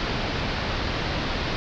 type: low-pass noise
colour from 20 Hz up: pink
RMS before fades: -27 dBFS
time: 0-1.56 s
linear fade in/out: 0 ms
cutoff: 5000 Hz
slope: 48 dB/octave
effects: none